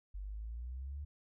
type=exponential sweep; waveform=sine; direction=up; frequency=47.12 to 74.1 Hz; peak=-40 dBFS; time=0.14-1.05 s; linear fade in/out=10 ms; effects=none